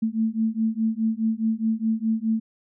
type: beating tone pair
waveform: sine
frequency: 220 / 224.8 Hz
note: A3 / A3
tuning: 0 / +37 cents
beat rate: 4.8 Hz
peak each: -24 dBFS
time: 0.02-2.4 s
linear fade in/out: 10 ms
effects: none